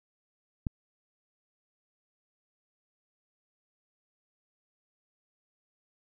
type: click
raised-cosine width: 5 ms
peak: -18 dBFS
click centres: 0.668 s
effects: none